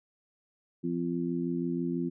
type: harmonic tone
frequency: 86.1 Hz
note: F2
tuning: 24 cents flat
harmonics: 2 / 3 / 4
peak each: -33 / -32 / -34 dBFS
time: 0.83-2.1 s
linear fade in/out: 20 ms
effects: none